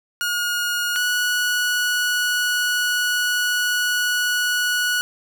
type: tone pair in turn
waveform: sawtooth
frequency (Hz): 1435 / 1466.8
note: F6 / F#6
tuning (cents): +47 / -15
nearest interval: unison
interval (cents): 38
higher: second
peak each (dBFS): -17 / -15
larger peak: second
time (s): 0.21-0.96 / 0.96-5.01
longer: second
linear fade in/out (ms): 0
effects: none